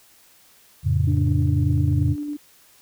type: chord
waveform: sine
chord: F augmented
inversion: none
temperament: equal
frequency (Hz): 87.31 / 110 / 138.59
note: F2 / A2 / C#3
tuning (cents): 0 / 0 / 0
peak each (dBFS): -20 / -22 / -21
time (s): 0.83-2.16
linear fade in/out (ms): 50
type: tone with tremolo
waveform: sine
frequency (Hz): 293.7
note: D4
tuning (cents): 0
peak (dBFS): -25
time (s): 1.07-2.37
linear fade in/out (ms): 10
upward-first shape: square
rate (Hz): 9.9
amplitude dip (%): 25
effects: tanh soft clip ceiling -7 dBFS + white hiss -54 dBFS RMS until 2.81 s